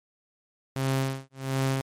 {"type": "tone with tremolo", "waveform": "sawtooth", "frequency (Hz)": 133.9, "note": "C3", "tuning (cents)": 40, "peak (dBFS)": -19, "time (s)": [0.76, 1.81], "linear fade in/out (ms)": 0, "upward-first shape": "sine", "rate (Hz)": 1.4, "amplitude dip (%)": 100, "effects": ["MP3 64 kbps"]}